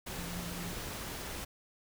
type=tone in noise; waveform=sine; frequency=174.61 Hz; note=F3; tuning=in tune; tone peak=-41 dBFS; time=0.17-0.73 s; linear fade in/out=10 ms; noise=pink; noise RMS=-41 dBFS; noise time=0.06-1.45 s; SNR=-3 dB; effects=none